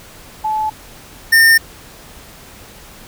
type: tone pair in turn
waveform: sine / square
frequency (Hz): 864 / 1814.4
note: A5 / A#6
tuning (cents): -32 / -47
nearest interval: octave + minor second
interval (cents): 1285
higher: second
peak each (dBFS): -15 / -7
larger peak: second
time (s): 0.44-0.7 / 1.32-1.58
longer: neither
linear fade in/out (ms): 10
effects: pink hiss -39 dBFS RMS until 3.07 s